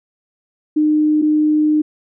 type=tone pair in turn; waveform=sine; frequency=304.5 / 304.5 Hz; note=D#4 / D#4; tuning=-37 / -37 cents; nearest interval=unison; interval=0 cents; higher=neither; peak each=-11 dBFS; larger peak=neither; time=0.76-1.22 / 1.22-1.82 s; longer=second; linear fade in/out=10 ms; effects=none